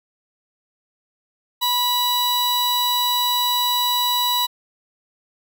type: tone pair together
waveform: 45% pulse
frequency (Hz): 980 / 3920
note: B5 / B7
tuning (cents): -14 / -14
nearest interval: 2 octaves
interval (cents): 2400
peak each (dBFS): -21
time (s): 1.61-4.47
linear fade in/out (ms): 20
effects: none